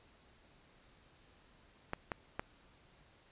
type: clicks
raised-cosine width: 0.5 ms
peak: -21 dBFS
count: 3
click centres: 1.934 / 2.118 / 2.395 s
effects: pink hiss -65 dBFS RMS until 3.31 s + resampled to 8000 Hz